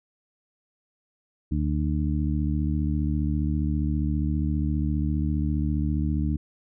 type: harmonic tone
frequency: 74.9 Hz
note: D2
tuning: 35 cents sharp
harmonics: 1 / 2 / 3 / 4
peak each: -25 / -28 / -30 / -31 dBFS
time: 1.51-6.37 s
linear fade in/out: 10 ms
effects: none